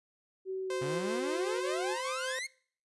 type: tone with pitch glide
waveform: sine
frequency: 379 to 367.8 Hz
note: F#4 to F#4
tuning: +42 to -10 cents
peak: -33 dBFS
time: 0.45-1.97 s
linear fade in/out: 50 ms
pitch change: -52 cents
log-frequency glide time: 0.62-0.89 s
type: tone with tremolo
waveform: sawtooth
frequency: 519 Hz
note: C5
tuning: 14 cents flat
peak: -31 dBFS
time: 0.7-2.39 s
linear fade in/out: 2 ms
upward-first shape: sine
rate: 5.2 Hz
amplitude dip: 30%
type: exponential sweep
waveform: sawtooth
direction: up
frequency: 130.81 to 2200 Hz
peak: -32 dBFS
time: 0.81-2.47 s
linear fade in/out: 10 ms
effects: noise-tail reverb RT60 0.5 s tail -23 dB re dry + resampled to 24000 Hz